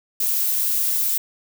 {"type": "noise", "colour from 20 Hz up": "violet", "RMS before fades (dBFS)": -21, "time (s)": [0.2, 1.18], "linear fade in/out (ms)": 5, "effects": []}